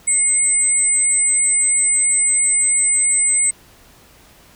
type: tone pair together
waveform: sine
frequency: 2163 / 8103 Hz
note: C#7 / B8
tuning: -43 / +43 cents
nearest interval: octave + major seventh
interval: 2286 cents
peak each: -25 / -13 dBFS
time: 0.07-3.51 s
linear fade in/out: 10 ms
effects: pink hiss -48 dBFS RMS until 4.55 s